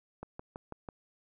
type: click train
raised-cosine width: 1 ms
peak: -27 dBFS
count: 5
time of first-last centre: 0.23-0.888 s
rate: 6.08 Hz
effects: none